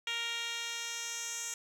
10% pulse tone with band-pass filter sweep, 466.2 Hz, A#4, in tune, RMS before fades -38 dBFS, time 0.07-1.54 s, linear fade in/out 2 ms, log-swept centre 3300 to 6900 Hz, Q 2.1, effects 11-bit

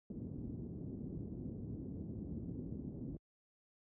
white low-pass noise, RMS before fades -44 dBFS, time 0.1-3.17 s, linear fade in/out 2 ms, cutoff 290 Hz, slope 24 dB/octave, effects high-pass 60 Hz 12 dB/octave

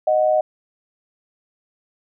sine tone pair together, 620 / 738.4 Hz, D#5 / F#5, -6 / -4 cents, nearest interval minor third, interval 302 cents, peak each -15 / -20 dBFS, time 0.07-0.41 s, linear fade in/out 5 ms, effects none

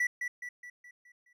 triangle tone with echo, 1958 Hz, B6, 15 cents flat, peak -24 dBFS, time 0-0.07 s, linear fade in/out 5 ms, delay 210 ms, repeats 6, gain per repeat -6 dB, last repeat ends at 1.33 s, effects none

